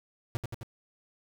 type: tone with echo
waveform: 45% pulse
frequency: 116.9 Hz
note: A#2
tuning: 5 cents sharp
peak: -29 dBFS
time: 0.35-0.37 s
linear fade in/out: 0 ms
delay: 87 ms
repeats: 3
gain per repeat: -3 dB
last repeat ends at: 0.631 s
effects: none